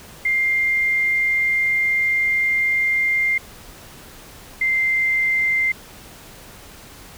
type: tone pair in turn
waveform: sine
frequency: 2100 / 2088 Hz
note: C7 / C7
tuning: +6 / -4 cents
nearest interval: unison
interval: 10 cents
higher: first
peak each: -16 dBFS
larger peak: neither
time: 0.25-3.38 / 4.61-5.72 s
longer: first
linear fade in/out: 5 ms
effects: pink hiss -42 dBFS RMS until 7.17 s